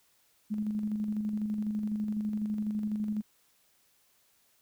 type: tone with tremolo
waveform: sine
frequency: 211.8 Hz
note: G#3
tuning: 34 cents sharp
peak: -28 dBFS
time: 0.5-3.22 s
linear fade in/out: 20 ms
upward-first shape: square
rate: 12 Hz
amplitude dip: 35%
effects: white hiss -68 dBFS RMS until 4.61 s